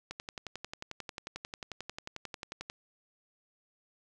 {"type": "click train", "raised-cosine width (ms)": 0.2, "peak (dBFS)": -22, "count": 30, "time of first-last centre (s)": [0.11, 2.699], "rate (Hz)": 11.2, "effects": []}